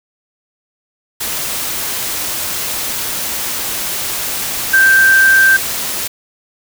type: tone in noise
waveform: sine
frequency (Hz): 1568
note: G6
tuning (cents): 0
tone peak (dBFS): -6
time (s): 4.73-5.57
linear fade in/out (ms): 10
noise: white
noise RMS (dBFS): -20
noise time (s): 1.2-6.08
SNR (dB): +11
effects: none